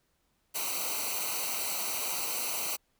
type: noise with comb filter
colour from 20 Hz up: white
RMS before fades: -33 dBFS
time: 0.54-2.77 s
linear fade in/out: 20 ms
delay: 0.58 ms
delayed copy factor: -0.9
effects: pink hiss -74 dBFS RMS until 2.99 s